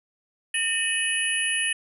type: tone cluster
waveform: sine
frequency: 1824 / 2535 / 2949 / 10250 Hz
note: A#6 / D#7 / F#7 / E9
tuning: -38 / +32 / -6 / -50 cents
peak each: -28 dBFS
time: 0.54-1.73 s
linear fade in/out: 5 ms
effects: none